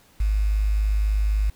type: tone with quantisation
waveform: sine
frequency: 51.91 Hz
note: G#1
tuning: in tune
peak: -18 dBFS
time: 0.2-1.5 s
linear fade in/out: 5 ms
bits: 7
effects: pink hiss -56 dBFS RMS until 1.55 s